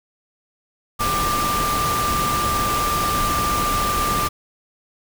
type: tone in noise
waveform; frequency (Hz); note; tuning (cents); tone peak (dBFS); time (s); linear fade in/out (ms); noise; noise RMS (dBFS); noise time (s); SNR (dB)
sine; 1187; D6; +18; -20; 0.99-4.29; 20; pink; -24; 0.99-4.29; +1
effects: none